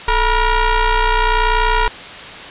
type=ring-modulated tone; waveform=sawtooth; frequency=467.6 Hz; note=A#4; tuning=5 cents sharp; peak=-5 dBFS; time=0.08-1.88 s; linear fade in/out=2 ms; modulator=498 Hz; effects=white hiss -31 dBFS RMS until 2.5 s + resampled to 8000 Hz